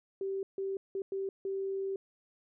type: tone bursts at uneven times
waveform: sine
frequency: 388.3 Hz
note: G4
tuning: 16 cents flat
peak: -32 dBFS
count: 5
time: 0.21-0.43 / 0.58-0.77 / 0.95-1.02 / 1.12-1.29 / 1.45-1.96 s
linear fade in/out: 2 ms
effects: none